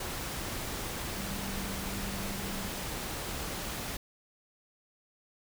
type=tone in noise; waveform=sine; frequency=196 Hz; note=G3; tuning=in tune; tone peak=-40 dBFS; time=1.17-2.67 s; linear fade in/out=5 ms; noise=pink; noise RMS=-37 dBFS; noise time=0-3.97 s; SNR=-6 dB; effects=none